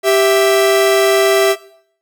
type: tone pair together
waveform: 45% pulse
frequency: 392 / 659.3 Hz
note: G4 / E5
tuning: 0 / 0 cents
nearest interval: major sixth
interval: 900 cents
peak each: -12 dBFS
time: 0.03-1.56 s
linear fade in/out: 50 ms
effects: noise-tail reverb RT60 0.6 s tail -18 dB re dry